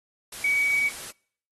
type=tone in noise; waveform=sine; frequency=2264 Hz; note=C#7; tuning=36 cents sharp; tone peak=-20 dBFS; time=0.44-0.89 s; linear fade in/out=5 ms; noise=white; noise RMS=-38 dBFS; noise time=0.32-1.11 s; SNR=+15 dB; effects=noise-tail reverb RT60 0.6 s tail -26 dB re dry + AAC 32 kbps